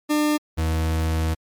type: tone pair in turn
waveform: 40% pulse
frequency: 300 / 80.15 Hz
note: D4 / E2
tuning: +37 / -48 cents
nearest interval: octave + major seventh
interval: 2285 cents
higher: first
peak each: -17 / -19 dBFS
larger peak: first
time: 0.09-0.38 / 0.57-1.35 s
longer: second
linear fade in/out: 20 ms
effects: MP3 96 kbps